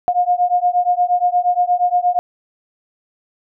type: beating tone pair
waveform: sine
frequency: 710 / 718.5 Hz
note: F5 / F5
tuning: +28 / +49 cents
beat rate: 8.5 Hz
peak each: -16 dBFS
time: 0.08-2.19 s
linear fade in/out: 0 ms
effects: none